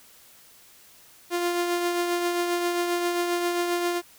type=tone with tremolo; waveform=sawtooth; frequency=349.2 Hz; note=F4; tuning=in tune; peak=-18 dBFS; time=1.3-4.02 s; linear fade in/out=50 ms; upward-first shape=triangle; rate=7.5 Hz; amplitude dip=40%; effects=white hiss -53 dBFS RMS until 4.18 s